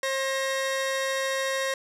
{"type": "tone pair together", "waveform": "sawtooth", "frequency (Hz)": [535.5, 1881], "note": ["C5", "A#6"], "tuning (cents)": [40, 15], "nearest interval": "octave + minor seventh", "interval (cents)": 2175, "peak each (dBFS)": [-23, -27], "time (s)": [0.03, 1.74], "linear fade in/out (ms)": 2, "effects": ["low-pass 10000 Hz 12 dB/octave"]}